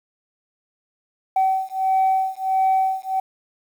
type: beating tone pair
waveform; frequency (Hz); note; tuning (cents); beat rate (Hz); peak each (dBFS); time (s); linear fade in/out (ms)
sine; 762 / 763.5; G5 / G5; -49 / -46; 1.5; -19; 1.36-3.2; 5
effects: tanh soft clip ceiling -12 dBFS + 8-bit